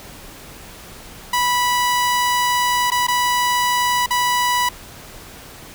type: tone with dropouts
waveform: sawtooth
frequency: 983 Hz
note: B5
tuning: 8 cents flat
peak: -12 dBFS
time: 1.33-4.69 s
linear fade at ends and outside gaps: 5 ms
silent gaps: 2.904-2.917 / 3.069-3.082 / 4.062-4.106 s
effects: pink hiss -39 dBFS RMS until 5.74 s